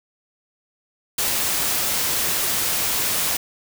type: noise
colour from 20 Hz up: white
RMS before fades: -22 dBFS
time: 1.18-3.37 s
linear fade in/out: 5 ms
effects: none